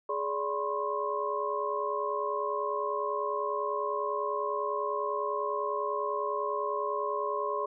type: tone cluster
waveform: sine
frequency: 419.1 / 579 / 1007 / 1077 Hz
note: G#4 / D5 / B5 / C6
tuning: +16 / -25 / +33 / +50 cents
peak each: -34 / -35 / -36 / -33 dBFS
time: 0.09-7.66 s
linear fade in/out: 5 ms
effects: none